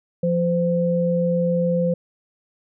sine tone pair together, 173.9 / 514.4 Hz, F3 / C5, -7 / -30 cents, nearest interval octave + perfect fifth, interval 1877 cents, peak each -20 dBFS, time 0.23-1.94 s, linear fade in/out 5 ms, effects none

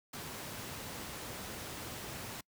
pink noise, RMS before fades -43 dBFS, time 0.13-2.41 s, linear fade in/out 5 ms, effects noise-tail reverb RT60 0.1 s tail -26 dB re dry + high-pass 80 Hz 12 dB/octave

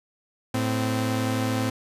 sawtooth tone pair together, 110 / 258.9 Hz, A2 / C4, 0 / -18 cents, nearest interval octave + minor third, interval 1482 cents, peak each -22 dBFS, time 0.54-1.7 s, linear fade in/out 5 ms, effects resampled to 32000 Hz

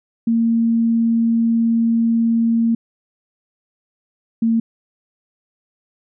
sine tone pair in turn, 229.6 / 227.6 Hz, A#3 / A#3, -26 / -41 cents, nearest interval unison, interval 15 cents, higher first, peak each -13 dBFS, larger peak neither, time 0.27-2.75 / 4.42-4.6 s, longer first, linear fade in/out 5 ms, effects none

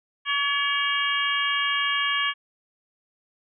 harmonic tone with a mistuned harmonic, 567 Hz, C#5, 39 cents sharp, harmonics 2 / 3 / 4 / 5 / 6, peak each -28 / -27 / -29 / -28 / -29 dBFS, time 0.25-2.34 s, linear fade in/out 50 ms, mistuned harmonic 6, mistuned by -90 cents, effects none

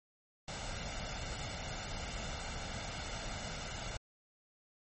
pink noise with comb filter, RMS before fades -41 dBFS, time 0.48-3.97 s, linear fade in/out 2 ms, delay 1.4 ms, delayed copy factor +0.55, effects MP3 32 kbps

